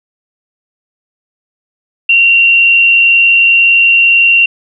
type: tone with frequency modulation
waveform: sine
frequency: 2751 Hz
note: F7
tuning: 27 cents flat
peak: -4 dBFS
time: 2.09-4.46 s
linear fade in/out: 5 ms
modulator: 79.3 Hz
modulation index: 0.52
effects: none